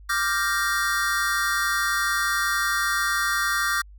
square chord, G minor seventh, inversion second, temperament equal, 1174.7 / 1396.9 / 1568 / 1864.7 Hz, D6 / F6 / G6 / Bb6, 0 / 0 / 0 / 0 cents, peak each -28 dBFS, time 0.09-3.82 s, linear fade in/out 10 ms, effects added 50 Hz sine -43 dBFS peak until 3.98 s

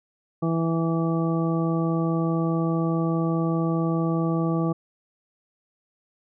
harmonic tone, 164.81 Hz, E3, in tune, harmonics 1 / 2 / 3 / 4 / 5 / 7, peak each -23 / -26 / -32 / -34 / -37 / -34 dBFS, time 0.42-4.73 s, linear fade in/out 10 ms, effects none

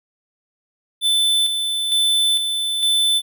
square tone with tremolo, 3520 Hz, A7, in tune, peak -15 dBFS, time 1.01-3.22 s, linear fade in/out 50 ms, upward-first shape square, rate 1.1 Hz, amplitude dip 45%, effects none

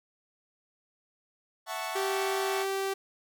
sawtooth chord, F# minor seventh, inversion third, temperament equal, 659.3 / 740 / 880 / 1108.7 Hz, E5 / F#5 / A5 / C#6, 0 / 0 / 0 / 0 cents, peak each -35 dBFS, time 1.66-2.66 s, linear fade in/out 50 ms
sawtooth tone, 388.8 Hz, G4, 14 cents flat, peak -25 dBFS, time 1.95-2.94 s, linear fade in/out 10 ms
effects none

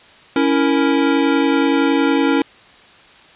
square chord, A# diminished, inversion first, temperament equal with one note detuned, 278.9 / 329.6 / 466.2 Hz, C#4 / E4 / A#4, +11 / 0 / 0 cents, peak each -16 / -19 / -21 dBFS, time 0.36-2.42 s, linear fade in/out 2 ms, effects white hiss -45 dBFS RMS until 3.35 s + resampled to 8000 Hz

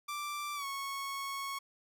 sawtooth tone with pitch glide, 1174.7 to 1102.4 Hz, D6 to C#6, 0 to -10 cents, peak -33 dBFS, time 0.08-1.59 s, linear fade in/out 10 ms, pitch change -110 cents, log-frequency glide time 0.55-0.65 s, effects none

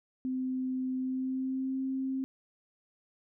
sine tone with pitch glide, 258.1 to 264.9 Hz, C4 to C4, -23 to +22 cents, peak -30 dBFS, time 0.25-2.24 s, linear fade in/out 0 ms, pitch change +45 cents, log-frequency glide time 0.97-1.81 s, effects none

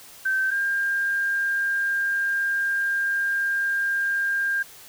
sine tone pair in turn, 1550 / 1601 Hz, G6 / G6, -20 / +36 cents, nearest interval minor second, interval 56 cents, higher second, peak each -20 / -21 dBFS, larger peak first, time 0.25-0.51 / 0.51-4.63 s, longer second, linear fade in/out 10 ms, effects white hiss -46 dBFS RMS until 4.88 s

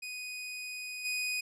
sawtooth tone with level steps, 2489 Hz, D#7, in tune, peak -35 / -28 dBFS, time 0.02-1.41 s, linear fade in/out 10 ms, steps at 1.04 s, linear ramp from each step 20 ms, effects low-pass 12000 Hz 12 dB/octave

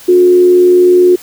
sine tone with frequency modulation, 360 Hz, F#4, 47 cents flat, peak -3 dBFS, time 0.08-1.16 s, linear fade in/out 10 ms, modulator 80.3 Hz, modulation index 0.27, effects white hiss -35 dBFS RMS until 1.22 s

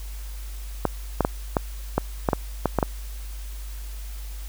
clicks, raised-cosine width 1 ms, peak -5 dBFS, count 10, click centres 0.853 / 1.207 / 1.249 / 1.568 / 1.98 / 2.288 / 2.332 / 2.657 / 2.787 / 2.828 s, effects added 50 Hz sine -32 dBFS peak until 4.48 s + white hiss -46 dBFS RMS until 4.48 s

